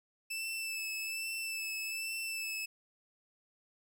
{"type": "tone with vibrato", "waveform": "sawtooth", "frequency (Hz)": 2637, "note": "E7", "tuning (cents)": 0, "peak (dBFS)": -33, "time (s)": [0.3, 2.66], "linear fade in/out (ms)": 10, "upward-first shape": "sine", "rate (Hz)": 1.2, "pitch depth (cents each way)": 25, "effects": []}